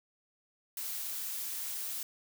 blue noise, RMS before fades -38 dBFS, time 0.77-2.03 s, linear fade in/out 2 ms, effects none

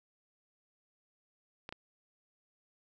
clicks, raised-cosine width 0.3 ms, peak -26 dBFS, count 2, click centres 1.691 / 1.725 s, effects none

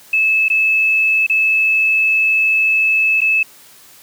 sine tone with dropouts, 2607 Hz, E7, 20 cents flat, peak -11 dBFS, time 0.13-3.43 s, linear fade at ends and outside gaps 5 ms, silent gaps 0.484-0.5 / 1.266-1.297 / 3.207-3.215 s, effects white hiss -44 dBFS RMS until 4.02 s + high-pass 60 Hz 12 dB/octave

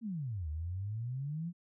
sine exponential two-way sweep, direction down then up, 239.7 to 74.1 to 178.4 Hz, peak -35 dBFS, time 0.01-1.53 s, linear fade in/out 50 ms, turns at 0.49 s, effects none

